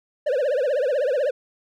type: tone with vibrato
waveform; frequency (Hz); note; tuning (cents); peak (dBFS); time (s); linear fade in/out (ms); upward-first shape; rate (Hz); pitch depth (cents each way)
triangle; 544; C#5; -33; -17; 0.26-1.31; 10; triangle; 16; 240
effects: none